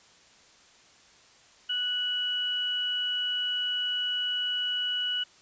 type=tone pair together; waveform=sine; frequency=1480 / 2940 Hz; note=F#6 / F#7; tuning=0 / -12 cents; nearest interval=octave; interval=1188 cents; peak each=-36 / -27 dBFS; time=1.69-5.24 s; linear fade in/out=10 ms; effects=white hiss -57 dBFS RMS until 5.41 s + resampled to 16000 Hz